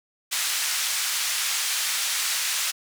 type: band-pass noise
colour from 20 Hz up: white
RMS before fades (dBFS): -26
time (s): 0.31-2.72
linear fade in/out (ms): 20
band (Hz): 1400 to 8500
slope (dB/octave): 12
effects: none